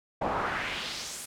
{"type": "noise with band-pass filter sweep", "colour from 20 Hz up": "brown", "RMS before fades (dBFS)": -33, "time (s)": [0.21, 1.26], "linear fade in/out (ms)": 10, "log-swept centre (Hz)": [710, 10000], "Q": 1.8, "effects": []}